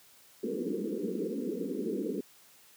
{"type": "band-pass noise", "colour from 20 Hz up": "white", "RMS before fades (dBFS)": -34, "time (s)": [0.43, 2.21], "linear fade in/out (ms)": 5, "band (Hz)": [180, 480], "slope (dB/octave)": 96, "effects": ["white hiss -59 dBFS RMS until 2.76 s", "high-pass 100 Hz 12 dB/octave"]}